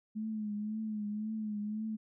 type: tone with vibrato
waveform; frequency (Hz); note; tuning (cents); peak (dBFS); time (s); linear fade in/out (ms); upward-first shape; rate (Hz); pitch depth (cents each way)
sine; 213.4; G#3; +47; -34; 0.15-1.97; 20; triangle; 1.9; 60
effects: none